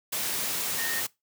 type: tone in noise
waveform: sine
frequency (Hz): 1842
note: A#6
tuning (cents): -21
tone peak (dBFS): -32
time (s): 0.78-1.01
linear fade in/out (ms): 10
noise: white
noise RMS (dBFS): -30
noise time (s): 0.12-1.07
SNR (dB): -5
effects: noise-tail reverb RT60 0.2 s tail -22 dB re dry + high-pass 100 Hz 12 dB/octave